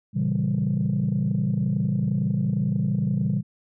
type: chord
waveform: sine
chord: A# diminished seventh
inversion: none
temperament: equal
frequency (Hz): 116.54 / 138.59 / 164.81 / 196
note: A#2 / C#3 / E3 / G3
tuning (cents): 0 / 0 / 0 / 0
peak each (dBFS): -27 / -25 / -26 / -24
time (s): 0.13-3.43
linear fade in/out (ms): 50
effects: tanh soft clip ceiling -15 dBFS